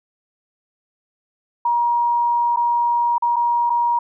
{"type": "tone with dropouts", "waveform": "sine", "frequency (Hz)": 950, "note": "A#5", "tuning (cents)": 33, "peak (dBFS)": -15, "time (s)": [1.65, 3.99], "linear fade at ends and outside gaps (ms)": 5, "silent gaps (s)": [[2.562, 2.57], [3.182, 3.222], [3.36, 3.364], [3.697, 3.701]], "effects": []}